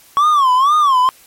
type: tone with vibrato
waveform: triangle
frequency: 1108.7 Hz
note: C#6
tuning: in tune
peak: -7 dBFS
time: 0.17-1.09 s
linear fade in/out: 0 ms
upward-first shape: sine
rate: 2.1 Hz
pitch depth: 180 cents each way
effects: white hiss -46 dBFS RMS until 1.26 s + MP3 64 kbps